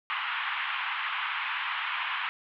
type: band-pass noise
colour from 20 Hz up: pink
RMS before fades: -32 dBFS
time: 0.1-2.29 s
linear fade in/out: 0 ms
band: 930 to 3200 Hz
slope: 48 dB/octave
effects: none